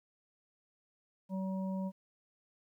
harmonic tone, 190 Hz, F#3, 46 cents sharp, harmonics 1 / 3 / 5, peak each -34 / -44 / -48 dBFS, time 1.29-1.92 s, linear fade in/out 50 ms, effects 12-bit

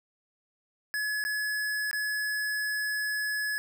square tone with dropouts, 1700 Hz, G#6, 40 cents sharp, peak -29 dBFS, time 0.94-3.58 s, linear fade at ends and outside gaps 0 ms, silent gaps 1.24-1.25 / 1.912-1.93 s, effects none

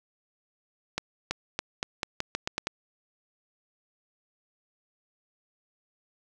accelerating click train, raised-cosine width 0.2 ms, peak -11 dBFS, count 10, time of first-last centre 0.98-2.67 s, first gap 330 ms, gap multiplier 0.85, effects none

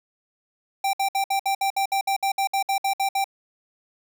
square tone bursts, 784 Hz, G5, in tune, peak -21 dBFS, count 16, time 0.84-3.243 s, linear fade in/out 5 ms, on 93 ms, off 61 ms, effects none

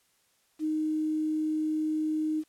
sine tone with quantisation, 310.3 Hz, D#4, 5 cents flat, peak -26 dBFS, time 0.59-2.44 s, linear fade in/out 50 ms, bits 9, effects white hiss -69 dBFS RMS until 2.48 s + low-pass 12000 Hz 12 dB/octave

